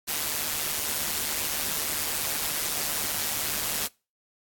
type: noise with amplitude modulation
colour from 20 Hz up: white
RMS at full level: -26 dBFS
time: 0.07-3.88 s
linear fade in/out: 20 ms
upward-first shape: sine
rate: 150 Hz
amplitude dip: 60%
effects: noise-tail reverb RT60 0.3 s tail -24 dB re dry + AAC 64 kbps